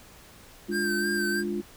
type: chord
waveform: sine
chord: D diminished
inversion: second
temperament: equal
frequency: 207.7 / 293.7 / 349.2 Hz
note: Ab3 / D4 / F4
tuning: 0 / 0 / 0 cents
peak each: -31 / -36 / -30 dBFS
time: 0.68-1.62 s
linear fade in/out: 20 ms
type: tone with vibrato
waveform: square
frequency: 1568 Hz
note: G6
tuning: in tune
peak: -28 dBFS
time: 0.71-1.44 s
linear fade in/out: 50 ms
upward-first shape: sine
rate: 3.1 Hz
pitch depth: 38 cents each way
effects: pink hiss -51 dBFS RMS until 1.76 s